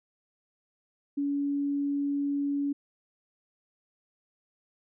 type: tone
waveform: sine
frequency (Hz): 283.6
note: C#4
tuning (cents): +40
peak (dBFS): -26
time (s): 1.17-2.73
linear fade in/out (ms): 10
effects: none